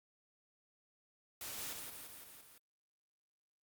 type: noise with echo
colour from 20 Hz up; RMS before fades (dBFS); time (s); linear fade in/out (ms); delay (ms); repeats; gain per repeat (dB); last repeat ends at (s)
white; -45; 1.41-1.73; 2; 170; 5; -3; 2.58
effects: Opus 48 kbps